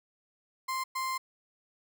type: tone bursts at uneven times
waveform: 35% pulse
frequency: 1046.5 Hz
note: C6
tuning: in tune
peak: -29 dBFS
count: 2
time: 0.68-0.84 / 0.95-1.18 s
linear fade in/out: 10 ms
effects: none